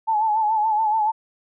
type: tone with vibrato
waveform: sine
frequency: 866 Hz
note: A5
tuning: 28 cents flat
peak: -17 dBFS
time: 0.07-1.12 s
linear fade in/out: 20 ms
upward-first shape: sine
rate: 7 Hz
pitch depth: 61 cents each way
effects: none